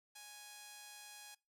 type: tone with amplitude modulation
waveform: 5% pulse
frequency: 830.6 Hz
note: G#5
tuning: in tune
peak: -38 dBFS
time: 0.15-1.35 s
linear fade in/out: 10 ms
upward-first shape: sine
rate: 232 Hz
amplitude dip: 45%
effects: noise-tail reverb RT60 0.3 s tail -24 dB re dry